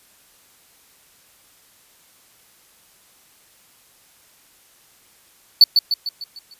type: tone with echo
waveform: triangle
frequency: 4479 Hz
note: C#8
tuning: 17 cents sharp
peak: -3 dBFS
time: 5.61-5.64 s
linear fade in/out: 2 ms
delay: 150 ms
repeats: 6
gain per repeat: -6 dB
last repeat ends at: 6.54 s
effects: white hiss -54 dBFS RMS until 6.59 s + resampled to 32000 Hz